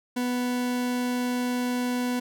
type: tone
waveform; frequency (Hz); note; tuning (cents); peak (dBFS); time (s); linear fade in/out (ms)
40% pulse; 247.2; B3; +2; -24; 0.16-2.2; 10
effects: none